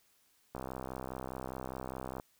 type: click train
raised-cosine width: 1 ms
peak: -26 dBFS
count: 108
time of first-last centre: 0.55-2.199 s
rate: 64.9 Hz
effects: white hiss -70 dBFS RMS until 2.39 s